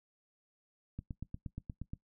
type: click train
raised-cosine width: 5 ms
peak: -28 dBFS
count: 9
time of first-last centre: 0.99-1.935 s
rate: 8.47 Hz
effects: noise-tail reverb RT60 0.1 s tail -18 dB re dry